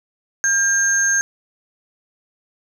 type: tone pair together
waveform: sine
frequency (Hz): 1600 / 6400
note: G6 / G8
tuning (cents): +35 / +35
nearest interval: 2 octaves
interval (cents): 2400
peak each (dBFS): -17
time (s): 0.44-1.21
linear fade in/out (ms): 0
effects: 7-bit